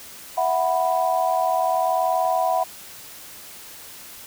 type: chord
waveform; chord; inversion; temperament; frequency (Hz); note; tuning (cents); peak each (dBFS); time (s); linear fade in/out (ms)
sine; E suspended second; none; equal; 659.3 / 740 / 987.8; E5 / F#5 / B5; 0 / 0 / 0; -23 / -21 / -25; 0.37-2.64; 10
effects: white hiss -41 dBFS RMS until 4.26 s